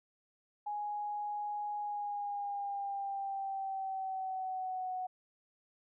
sine tone with pitch glide, 830.6 to 740 Hz, G#5 to F#5, 0 to 0 cents, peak -35 dBFS, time 0.66-5.07 s, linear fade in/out 10 ms, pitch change -200 cents, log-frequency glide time 1.79-4.92 s, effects none

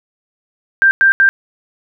sine tone bursts at uneven times, 1580 Hz, G6, 13 cents sharp, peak -6 dBFS, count 3, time 0.82-0.91 / 1.01-1.12 / 1.2-1.29 s, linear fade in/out 0 ms, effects none

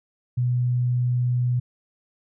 sine tone, 123.47 Hz, B2, in tune, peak -19 dBFS, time 0.37-1.6 s, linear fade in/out 10 ms, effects none

